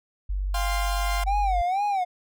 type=tone; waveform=sine; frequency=48.16 Hz; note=G1; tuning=30 cents flat; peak=-24 dBFS; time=0.29-1.62 s; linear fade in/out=10 ms
type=chord; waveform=sawtooth; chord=F suspended second; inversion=none; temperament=equal with one note detuned; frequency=698.5 / 801.4 / 1046.5 Hz; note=F5 / G5 / C6; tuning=0 / +38 / 0 cents; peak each=-26 / -31 / -28 dBFS; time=0.54-1.24 s; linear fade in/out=5 ms
type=tone with vibrato; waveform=triangle; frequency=760 Hz; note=F#5; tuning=46 cents sharp; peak=-20 dBFS; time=1.26-2.05 s; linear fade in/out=20 ms; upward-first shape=sine; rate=2.1 Hz; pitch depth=150 cents each way
effects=none